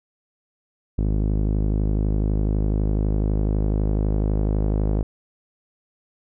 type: tone with low-pass filter sweep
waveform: sawtooth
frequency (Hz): 52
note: G#1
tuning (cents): +3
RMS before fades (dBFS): -21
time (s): 0.98-5.03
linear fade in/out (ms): 5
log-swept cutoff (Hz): 320 to 510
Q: 1
effects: none